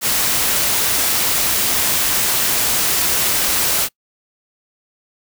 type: noise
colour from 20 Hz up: white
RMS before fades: -17 dBFS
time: 0.01-3.89 s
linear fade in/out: 50 ms
effects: noise-tail reverb RT60 0.1 s tail -24 dB re dry